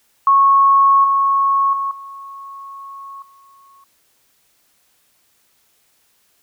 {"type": "tone with level steps", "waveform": "sine", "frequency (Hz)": 1100, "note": "C#6", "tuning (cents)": -14, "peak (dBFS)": [-8, -12, -18, -31, -45], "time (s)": [0.27, 3.84], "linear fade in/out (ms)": 2, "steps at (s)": [1.04, 1.73, 1.91, 3.22], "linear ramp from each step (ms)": 2, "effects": ["white hiss -60 dBFS RMS until 6.42 s"]}